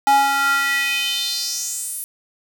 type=tone with high-pass filter sweep; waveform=square; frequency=277.2 Hz; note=C#4; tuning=in tune; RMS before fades=-20 dBFS; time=0.07-2.04 s; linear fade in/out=0 ms; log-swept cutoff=760 to 11000 Hz; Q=4; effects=none